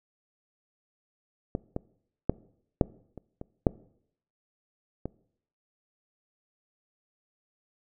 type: clicks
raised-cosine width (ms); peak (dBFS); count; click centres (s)
2; -15 / -17 / -9 / -6 / -28 / -25 / -6 / -19; 8; 1.551 / 1.764 / 2.296 / 2.812 / 3.177 / 3.414 / 3.668 / 5.056
effects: noise-tail reverb RT60 0.7 s tail -22 dB re dry